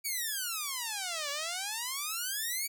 5% pulse exponential two-way sweep, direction down then up, 2310 to 560 to 2310 Hz, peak -22 dBFS, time 0.04-2.68 s, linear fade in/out 20 ms, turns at 1.3 s, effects none

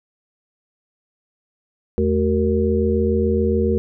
sine tone cluster, 81.4 / 216.2 / 377.4 / 464.4 Hz, E2 / A3 / F#4 / A#4, -21 / -30 / +34 / -7 cents, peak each -21 dBFS, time 1.98-3.78 s, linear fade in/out 0 ms, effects none

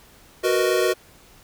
square chord, B major seventh, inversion second, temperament equal, 370 / 466.2 / 493.9 / 622.3 Hz, F#4 / A#4 / B4 / D#5, 0 / 0 / 0 / 0 cents, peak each -22 / -25 / -26 / -26 dBFS, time 0.43-0.94 s, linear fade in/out 20 ms, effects pink hiss -51 dBFS RMS until 1.43 s

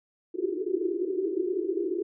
white band-pass noise, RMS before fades -29 dBFS, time 0.34-2.03 s, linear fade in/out 10 ms, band 330 to 400 Hz, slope 96 dB/octave, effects none

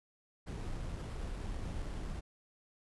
brown noise with sample-and-hold, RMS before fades -40 dBFS, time 0.46-2.21 s, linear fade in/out 20 ms, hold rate 6300 Hz, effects resampled to 24000 Hz

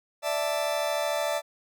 40% pulse chord, D suspended second, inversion none, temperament just, 587.3 / 660.7 / 881 Hz, D5 / E5 / A5, 0 / +4 / +2 cents, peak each -28 / -29 / -33 dBFS, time 0.22-1.42 s, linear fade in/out 50 ms, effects none

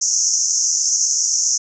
pink band-pass noise, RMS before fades -18 dBFS, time 0.01-1.58 s, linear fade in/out 10 ms, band 5600 to 6800 Hz, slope 96 dB/octave, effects none

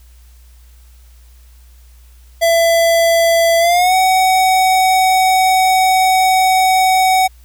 square tone with pitch glide, 669 to 750.9 Hz, E5 to F#5, +25 to +25 cents, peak -10 dBFS, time 2.41-7.28 s, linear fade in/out 20 ms, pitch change +200 cents, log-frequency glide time 3.59-3.95 s, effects added 60 Hz sine -40 dBFS peak until 7.44 s + white hiss -53 dBFS RMS until 7.44 s

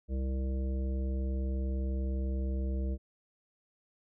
harmonic tone, 65.7 Hz, C2, 8 cents sharp, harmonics 1 / 3 / 5 / 7 / 9, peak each -30 / -40 / -44 / -47 / -49 dBFS, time 0.08-2.98 s, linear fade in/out 50 ms, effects none

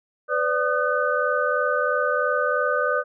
sine tone cluster, 502 / 585 / 1230 / 1511 Hz, B4 / D5 / D#6 / F#6, +28 / -7 / -20 / +36 cents, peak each -25 dBFS, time 0.28-3.04 s, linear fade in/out 50 ms, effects none

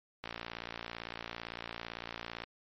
click train, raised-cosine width 0.3 ms, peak -23 dBFS, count 128, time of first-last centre 0.24-2.437 s, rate 57.8 Hz, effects MP3 32 kbps

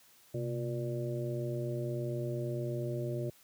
harmonic tone with a mistuned harmonic, 118.4 Hz, A#2, 27 cents sharp, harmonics 1 / 2 / 3 / 4 / 5, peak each -35 / -45 / -38 / -47 / -41 dBFS, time 0.34-3.3 s, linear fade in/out 5 ms, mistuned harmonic 1, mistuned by +140 cents, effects white hiss -62 dBFS RMS until 3.43 s + high-pass 60 Hz 12 dB/octave

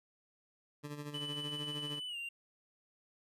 20% pulse tone with tremolo, 146.83 Hz, D3, in tune, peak -35 dBFS, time 0.83-2 s, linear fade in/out 20 ms, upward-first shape sine, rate 13 Hz, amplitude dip 60%
triangle tone with pitch glide, 2993 to 2776 Hz, F#7 to F7, +19 to -11 cents, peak -38 dBFS, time 1.14-2.29 s, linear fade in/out 5 ms, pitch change -130 cents, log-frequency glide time 2.08-2.17 s
effects resampled to 32000 Hz

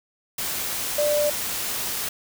sine tone in noise, 591 Hz, D5, 11 cents sharp, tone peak -19 dBFS, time 0.98-1.3 s, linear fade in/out 5 ms, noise white, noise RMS -28 dBFS, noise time 0.38-2.09 s, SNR +6 dB, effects none

